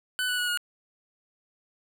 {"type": "tone with pitch steps", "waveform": "25% pulse", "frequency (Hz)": [1500, 1480.2, 1460.7, 1441.4], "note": ["F#6", "F#6", "F#6", "F#6"], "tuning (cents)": [23, 0, -23, -46], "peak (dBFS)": -22, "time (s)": [0.19, 0.574], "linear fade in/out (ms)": 0, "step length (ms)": 96, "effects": []}